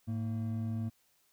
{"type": "tone pair together", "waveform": "triangle", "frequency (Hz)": [107.6, 227.3], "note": ["A2", "A#3"], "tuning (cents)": [-38, -43], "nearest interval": "octave + minor second", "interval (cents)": 1295, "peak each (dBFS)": [-32, -35], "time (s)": [0.07, 0.9], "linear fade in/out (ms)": 20, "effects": ["white hiss -71 dBFS RMS until 1.32 s"]}